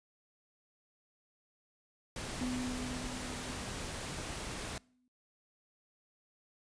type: noise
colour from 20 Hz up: pink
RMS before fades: -41 dBFS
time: 2.16-4.78 s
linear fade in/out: 2 ms
type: tone with exponential decay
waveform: sine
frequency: 250.6 Hz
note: B3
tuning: 25 cents sharp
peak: -33 dBFS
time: 2.41-5.08 s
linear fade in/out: 1 ms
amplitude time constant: 580 ms
effects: noise-tail reverb RT60 0.5 s tail -25 dB re dry + resampled to 22050 Hz